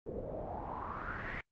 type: noise with low-pass filter sweep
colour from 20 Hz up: pink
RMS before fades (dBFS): -41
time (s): 0.06-1.41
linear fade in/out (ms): 5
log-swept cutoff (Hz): 430 to 2100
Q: 4.8
effects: noise-tail reverb RT60 0.1 s tail -26 dB re dry + Opus 24 kbps